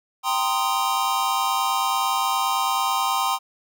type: chord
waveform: square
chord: C minor seventh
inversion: second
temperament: equal with one note detuned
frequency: 784 / 932.3 / 1041.7 / 1244.5 Hz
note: G5 / Bb5 / C6 / Eb6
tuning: 0 / 0 / -8 / 0 cents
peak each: -27 / -28 / -25 / -28 dBFS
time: 0.23-3.39 s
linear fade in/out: 50 ms
effects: none